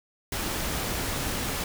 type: noise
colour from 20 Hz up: pink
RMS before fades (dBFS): -30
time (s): 0.32-1.64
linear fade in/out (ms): 2
effects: none